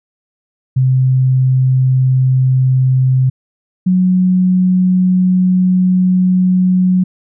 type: tone pair in turn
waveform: sine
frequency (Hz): 129.9 / 183.71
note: C3 / F#3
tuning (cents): -12 / -12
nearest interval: tritone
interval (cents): 600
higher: second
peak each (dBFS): -8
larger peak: neither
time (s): 0.76-3.3 / 3.86-7.04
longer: second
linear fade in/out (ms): 10
effects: none